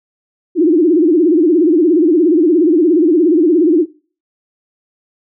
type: tone with vibrato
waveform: sine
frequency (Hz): 329.6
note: E4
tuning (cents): 0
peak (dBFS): -7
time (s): 0.55-3.86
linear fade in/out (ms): 50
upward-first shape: sine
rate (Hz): 17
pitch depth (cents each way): 180
effects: noise-tail reverb RT60 0.4 s tail -22 dB re dry